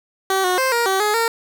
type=tone with pitch steps; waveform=15% pulse; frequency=383.6 / 364.6 / 524 / 471.1 / 383.5 / 420.5 / 458.9 Hz; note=G4 / F#4 / C5 / A#4 / G4 / G#4 / A#4; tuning=-37 / -25 / +2 / +18 / -38 / +22 / -27 cents; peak=-10 dBFS; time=0.3-1.28 s; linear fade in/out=2 ms; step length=140 ms; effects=none